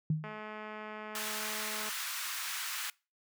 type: tone with exponential decay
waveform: sine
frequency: 155.56 Hz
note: D#3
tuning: in tune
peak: -24 dBFS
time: 0.1-0.4 s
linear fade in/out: 2 ms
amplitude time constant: 64 ms
type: click train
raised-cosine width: 0.5 ms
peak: -29 dBFS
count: 354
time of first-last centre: 0.24-1.89 s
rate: 214 Hz
type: high-pass noise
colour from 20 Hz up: pink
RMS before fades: -38 dBFS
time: 1.15-2.9 s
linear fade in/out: 2 ms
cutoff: 1200 Hz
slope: 24 dB/octave
effects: noise-tail reverb RT60 0.3 s tail -24 dB re dry + high-pass 80 Hz 12 dB/octave